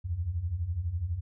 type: beating tone pair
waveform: sine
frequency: 77.78 / 89.78 Hz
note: D#2 / F2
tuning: 0 / +48 cents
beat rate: 12 Hz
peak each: -35 / -30 dBFS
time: 0.04-1.21 s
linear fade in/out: 20 ms
effects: none